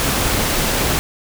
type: noise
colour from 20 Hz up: pink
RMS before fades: -18 dBFS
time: 0-0.99 s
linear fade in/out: 0 ms
effects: none